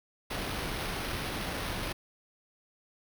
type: noise with sample-and-hold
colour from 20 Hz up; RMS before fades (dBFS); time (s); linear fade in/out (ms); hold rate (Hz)
pink; -35; 0.3-1.93; 10; 7350
effects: none